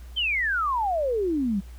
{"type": "exponential sweep", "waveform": "sine", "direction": "down", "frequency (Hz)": [3200, 185], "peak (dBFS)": -22, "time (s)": [0.16, 1.61], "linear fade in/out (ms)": 20, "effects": ["added 60 Hz sine -39 dBFS peak until 1.78 s", "pink hiss -55 dBFS RMS until 1.78 s"]}